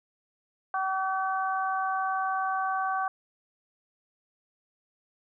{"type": "harmonic tone", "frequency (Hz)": 381.4, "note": "G4", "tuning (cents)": -47, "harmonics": [2, 3, 4], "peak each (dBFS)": [-29, -30, -34], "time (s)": [0.74, 3.08], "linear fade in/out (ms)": 2, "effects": []}